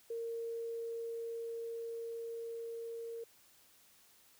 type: tone with level ramp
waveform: sine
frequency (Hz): 461.3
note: A#4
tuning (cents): -18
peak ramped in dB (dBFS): -37 to -41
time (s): 0.1-3.24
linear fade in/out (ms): 5
effects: white hiss -65 dBFS RMS until 4.39 s